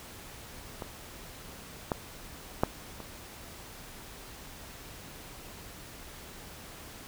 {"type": "clicks", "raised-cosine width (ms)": 1, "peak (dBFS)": [-22, -14, -9, -26], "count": 4, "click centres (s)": [0.822, 1.918, 2.635, 3.003], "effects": ["pink hiss -47 dBFS RMS until 7.07 s"]}